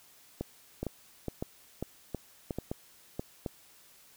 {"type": "clicks", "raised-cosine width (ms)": 2, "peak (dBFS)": -20, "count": 12, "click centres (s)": [0.41, 0.83, 0.867, 1.283, 1.425, 1.826, 2.147, 2.508, 2.586, 2.715, 3.195, 3.462], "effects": ["white hiss -59 dBFS RMS until 4.16 s"]}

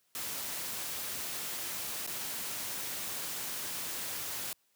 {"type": "noise with dropouts", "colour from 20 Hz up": "white", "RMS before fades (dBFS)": -38, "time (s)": [0.15, 4.53], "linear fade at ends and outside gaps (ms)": 1, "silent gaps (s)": [2.065, 2.074], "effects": ["white hiss -73 dBFS RMS until 4.75 s", "high-pass 80 Hz 12 dB/octave"]}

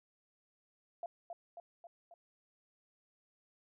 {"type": "tone with echo", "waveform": "sine", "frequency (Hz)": 685, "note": "F5", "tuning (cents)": -34, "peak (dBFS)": -38, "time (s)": [1.03, 1.06], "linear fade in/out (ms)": 2, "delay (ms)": 270, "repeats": 4, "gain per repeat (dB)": -4, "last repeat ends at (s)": 2.14, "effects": []}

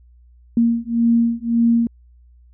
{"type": "beating tone pair", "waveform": "sine", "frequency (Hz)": [232, 233.8], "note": ["A#3", "A#3"], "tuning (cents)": [-8, 5], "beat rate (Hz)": 1.8, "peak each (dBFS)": -17, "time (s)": [0.57, 1.87], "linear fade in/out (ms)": 2, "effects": ["added 60 Hz sine -46 dBFS peak until 2.53 s"]}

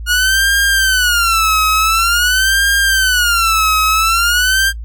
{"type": "tone with vibrato", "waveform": "sawtooth", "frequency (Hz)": 1432, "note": "F6", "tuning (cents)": 43, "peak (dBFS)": -7, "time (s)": [0.06, 4.73], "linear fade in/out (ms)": 50, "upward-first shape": "sine", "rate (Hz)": 0.47, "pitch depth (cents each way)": 200, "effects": ["noise-tail reverb RT60 0.1 s tail -20 dB re dry", "added 56 Hz sine -23 dBFS peak until 4.84 s"]}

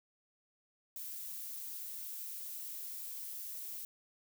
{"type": "noise", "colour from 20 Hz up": "violet", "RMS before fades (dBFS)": -44, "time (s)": [0.96, 3.85], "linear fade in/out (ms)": 2, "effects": []}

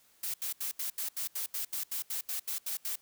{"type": "noise bursts", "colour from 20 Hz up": "blue", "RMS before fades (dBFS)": -35, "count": 15, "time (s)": [0.23, 2.958], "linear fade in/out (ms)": 5, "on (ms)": 110, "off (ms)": 77, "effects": ["white hiss -65 dBFS RMS until 3.01 s"]}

